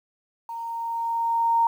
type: tone with level ramp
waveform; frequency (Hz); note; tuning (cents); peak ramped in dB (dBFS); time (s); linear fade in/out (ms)
sine; 924; A#5; -16; -31 to -16; 0.49-1.67; 2
effects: 9-bit